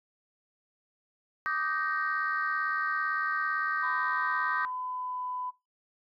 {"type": "chord", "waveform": "sine", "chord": "Eb major seventh", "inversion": "third", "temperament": "just", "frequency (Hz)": [1166.7, 1244.5, 1555.6, 1866.8], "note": ["D6", "Eb6", "G6", "Bb6"], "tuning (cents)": [-12, 0, -14, 2], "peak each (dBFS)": [-34, -33, -31, -35], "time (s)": [1.46, 4.65], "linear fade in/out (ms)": 0}
{"type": "tone with pitch glide", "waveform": "sine", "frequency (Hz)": [1008, 1001], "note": ["B5", "B5"], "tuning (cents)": [35, 23], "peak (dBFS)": -33, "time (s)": [3.82, 5.51], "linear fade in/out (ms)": 20, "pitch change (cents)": -12, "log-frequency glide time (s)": [4.84, 5.23]}
{"effects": ["noise-tail reverb RT60 0.2 s tail -18 dB re dry", "tanh soft clip ceiling -19 dBFS"]}